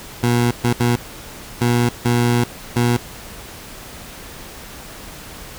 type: tone bursts at uneven times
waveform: 20% pulse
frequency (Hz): 120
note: B2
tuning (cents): -49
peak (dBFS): -9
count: 6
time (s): 0.23-0.51 / 0.64-0.73 / 0.8-0.96 / 1.61-1.89 / 2.05-2.44 / 2.76-2.97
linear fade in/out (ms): 5
effects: pink hiss -36 dBFS RMS until 5.58 s